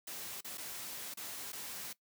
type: noise with dropouts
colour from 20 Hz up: white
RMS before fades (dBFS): -44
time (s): 0.07-1.93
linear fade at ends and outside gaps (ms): 5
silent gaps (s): 0.408-0.445 / 0.574-0.579 / 1.14-1.171 / 1.521-1.529
effects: noise-tail reverb RT60 0.1 s tail -19 dB re dry + high-pass 100 Hz 12 dB/octave